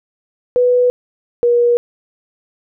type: tone pair in turn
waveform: sine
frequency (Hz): 493.9 / 478.7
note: B4 / A#4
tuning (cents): 0 / +46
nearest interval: minor second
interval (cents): 54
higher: first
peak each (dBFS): -9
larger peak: neither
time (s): 0.56-0.9 / 1.43-1.77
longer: neither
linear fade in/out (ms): 0
effects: none

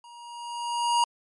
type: tone with level ramp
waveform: square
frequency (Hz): 949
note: A#5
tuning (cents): +31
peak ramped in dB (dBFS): -47 to -19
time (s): 0.04-1.04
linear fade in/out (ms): 2
effects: MP3 48 kbps

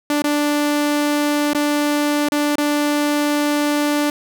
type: tone with dropouts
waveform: sawtooth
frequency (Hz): 293.7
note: D4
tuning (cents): 0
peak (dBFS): -12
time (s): 0.1-4.1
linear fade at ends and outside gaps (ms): 2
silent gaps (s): 0.221-0.241 / 1.533-1.548 / 2.287-2.32 / 2.556-2.582
effects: none

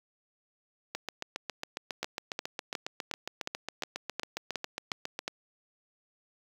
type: two click trains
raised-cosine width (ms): 0.2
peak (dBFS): -17 / -15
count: 32 / 10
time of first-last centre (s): 0.95-5.191 / 2.03-5.279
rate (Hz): 7.31 / 2.77
effects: high-pass 150 Hz 12 dB/octave + 7-bit

